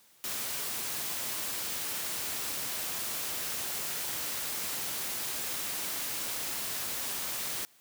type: noise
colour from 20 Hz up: white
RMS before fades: -35 dBFS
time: 0.24-7.65 s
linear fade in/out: 0 ms
effects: white hiss -62 dBFS RMS until 7.8 s + high-pass 80 Hz 12 dB/octave